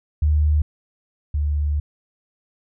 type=tone pair in turn; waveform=sine; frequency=75.5 / 73.69 Hz; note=D2 / D2; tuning=+48 / +6 cents; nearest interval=unison; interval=42 cents; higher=first; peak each=-14 / -18 dBFS; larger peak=first; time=0.22-0.62 / 1.34-1.8 s; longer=second; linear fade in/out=5 ms; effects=none